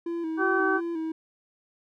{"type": "tone with vibrato", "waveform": "triangle", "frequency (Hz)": 329.6, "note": "E4", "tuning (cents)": 0, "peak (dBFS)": -26, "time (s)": [0.06, 1.12], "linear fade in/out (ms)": 5, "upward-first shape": "square", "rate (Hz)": 2.8, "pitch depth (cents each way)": 48}
{"type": "harmonic tone", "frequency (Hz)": 382.7, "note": "G4", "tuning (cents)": -42, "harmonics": [1, 2, 3, 4], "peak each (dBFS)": [-26, -31, -29, -26], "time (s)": [0.37, 0.81], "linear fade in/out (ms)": 50}
{"effects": []}